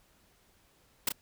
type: noise with echo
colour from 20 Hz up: white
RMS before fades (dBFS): -27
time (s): 1.07-1.09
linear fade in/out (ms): 5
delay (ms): 32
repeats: 1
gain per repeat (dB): -7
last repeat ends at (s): 1.122
effects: pink hiss -66 dBFS RMS until 1.21 s